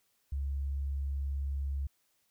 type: tone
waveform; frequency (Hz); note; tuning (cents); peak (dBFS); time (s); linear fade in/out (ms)
sine; 69.3; C#2; 0; -31; 0.32-1.87; 5
effects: white hiss -74 dBFS RMS until 2.3 s